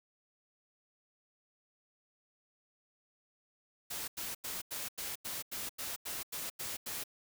white noise bursts, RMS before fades -40 dBFS, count 12, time 3.9-7.039 s, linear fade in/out 10 ms, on 180 ms, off 89 ms, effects none

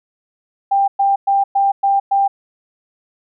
sine tone bursts, 792 Hz, G5, 18 cents sharp, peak -11 dBFS, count 6, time 0.71-2.28 s, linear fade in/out 10 ms, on 170 ms, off 110 ms, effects none

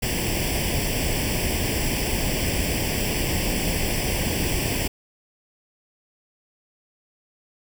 pink noise with comb filter, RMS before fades -24 dBFS, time 0.02-4.88 s, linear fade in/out 10 ms, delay 0.38 ms, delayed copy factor +0.85, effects none

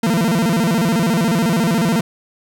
40% pulse tone with vibrato, 196 Hz, G3, in tune, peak -13 dBFS, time 0.03-2.01 s, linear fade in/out 5 ms, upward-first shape square, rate 14 Hz, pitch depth 270 cents each way, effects none

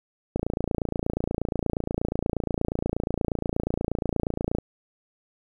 click train, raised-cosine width 2 ms, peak -12 dBFS, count 121, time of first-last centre 0.36-4.585 s, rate 28.4 Hz, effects 9-bit

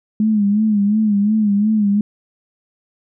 sine tone with vibrato, 209.5 Hz, G#3, 15 cents sharp, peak -12 dBFS, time 0.2-2.01 s, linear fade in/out 2 ms, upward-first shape sine, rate 2.8 Hz, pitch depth 78 cents each way, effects none

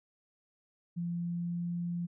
sine tone with pitch glide, 172.1 to 173.1 Hz, F3 to F3, -25 to -15 cents, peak -32 dBFS, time 0.96-2.07 s, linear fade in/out 20 ms, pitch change +10 cents, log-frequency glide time 1.12-1.73 s, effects none

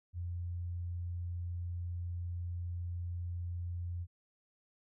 sine tone, 87.31 Hz, F2, in tune, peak -36 dBFS, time 0.13-4.07 s, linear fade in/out 50 ms, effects none

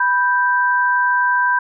sine tone pair together, 987.1 / 1568 Hz, B5 / G6, -1 / 0 cents, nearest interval minor sixth, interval 801 cents, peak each -16 dBFS, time 0-1.59 s, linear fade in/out 5 ms, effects none

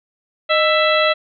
harmonic tone with a mistuned harmonic, 662 Hz, E5, 7 cents sharp, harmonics 1 / 2 / 3 / 4 / 5 / 6, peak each -16 / -19 / -21 / -22 / -23 / -24 dBFS, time 0.49-1.14 s, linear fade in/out 20 ms, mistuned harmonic 1, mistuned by -120 cents, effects none

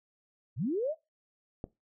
sine linear sweep, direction up, 88.9 to 666 Hz, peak -28 dBFS, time 0.56-0.95 s, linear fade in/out 50 ms
click, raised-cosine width 2 ms, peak -24 dBFS, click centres 1.641 s
effects noise-tail reverb RT60 0.2 s tail -19 dB re dry

